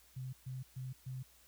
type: tone bursts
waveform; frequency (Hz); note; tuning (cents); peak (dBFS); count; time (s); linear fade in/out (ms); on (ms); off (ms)
sine; 129.5; C3; -17; -40; 4; 0.16-1.23; 10; 170; 130
effects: added 60 Hz sine -70 dBFS peak until 1.47 s + white hiss -65 dBFS RMS until 1.47 s